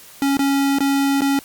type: tone with dropouts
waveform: square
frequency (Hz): 277.2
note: C#4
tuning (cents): 0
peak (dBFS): -16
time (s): 0.22-1.39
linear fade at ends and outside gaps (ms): 1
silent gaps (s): 0.37-0.392 / 0.786-0.805 / 1.208-1.218
effects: white hiss -43 dBFS RMS until 1.44 s + Opus 48 kbps